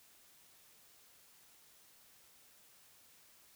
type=silence; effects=white hiss -64 dBFS RMS until 3.55 s